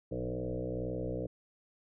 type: tone with frequency modulation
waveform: sine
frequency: 308.2 Hz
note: D#4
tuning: 16 cents flat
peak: -33 dBFS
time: 0.11-1.27 s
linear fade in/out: 10 ms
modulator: 62 Hz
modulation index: 4.2
effects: none